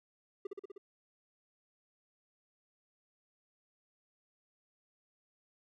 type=tone with echo; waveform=triangle; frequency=396.4 Hz; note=G4; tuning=19 cents sharp; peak=-34 dBFS; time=0.45-0.47 s; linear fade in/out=5 ms; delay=62 ms; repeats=5; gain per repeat=-2 dB; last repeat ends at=0.78 s; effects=none